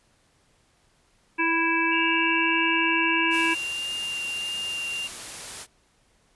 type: harmonic tone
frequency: 329.6 Hz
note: E4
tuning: in tune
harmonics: 1 / 3 / 5 / 7 / 8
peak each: -27 / -27 / -27 / -27 / -27 dBFS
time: 1.38-3.55 s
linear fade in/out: 20 ms
type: tone with vibrato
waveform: sine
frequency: 2794 Hz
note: F7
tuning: in tune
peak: -28 dBFS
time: 1.91-5.08 s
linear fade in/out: 20 ms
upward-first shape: triangle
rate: 1.6 Hz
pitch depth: 12 cents each way
type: noise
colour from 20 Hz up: white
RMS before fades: -37 dBFS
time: 3.3-5.67 s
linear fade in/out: 50 ms
effects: pink hiss -64 dBFS RMS until 6.35 s + resampled to 24000 Hz